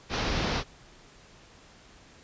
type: low-pass noise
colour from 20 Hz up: pink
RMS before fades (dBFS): -29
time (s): 0.09-0.64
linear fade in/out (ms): 50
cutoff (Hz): 5700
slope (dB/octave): 48
effects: pink hiss -54 dBFS RMS until 2.23 s + resampled to 16000 Hz